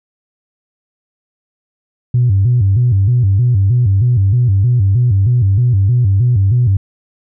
sine tone with vibrato, 109.5 Hz, A2, 8 cents flat, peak -7 dBFS, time 2.14-6.77 s, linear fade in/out 5 ms, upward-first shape square, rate 3.2 Hz, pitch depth 200 cents each way, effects tanh soft clip ceiling -4 dBFS

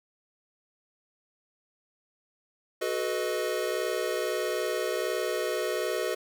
square chord, B dominant seventh, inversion second, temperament equal with one note detuned, 370 / 432.4 / 493.9 / 622.3 Hz, F#4 / A4 / B4 / D#5, 0 / -30 / 0 / 0 cents, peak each -34 dBFS, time 2.81-6.15 s, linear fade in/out 10 ms, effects none

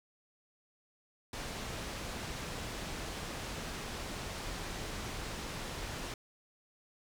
pink low-pass noise, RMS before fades -41 dBFS, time 1.33-6.14 s, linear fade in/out 2 ms, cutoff 7600 Hz, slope 12 dB/octave, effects none

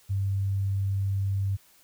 sine tone, 98 Hz, G2, in tune, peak -24 dBFS, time 0.09-1.57 s, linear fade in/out 20 ms, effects white hiss -59 dBFS RMS until 1.83 s

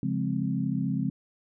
sine chord, Db major seventh, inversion none, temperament equal, 138.59 / 174.61 / 207.7 / 261.6 Hz, Db3 / F3 / Ab3 / C4, 0 / 0 / 0 / 0 cents, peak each -31 dBFS, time 0.03-1.1 s, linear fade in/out 2 ms, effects none

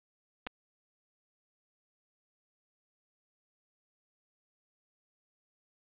clicks, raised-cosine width 0.3 ms, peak -22 dBFS, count 2, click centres 0.467 / 0.471 s, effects resampled to 8000 Hz + 10-bit

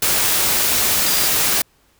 sine tone in noise, 4800 Hz, D8, 37 cents sharp, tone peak -25 dBFS, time 1.06-1.27 s, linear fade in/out 5 ms, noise white, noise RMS -17 dBFS, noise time 0.02-1.62 s, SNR -11 dB, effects pink hiss -58 dBFS RMS until 1.99 s

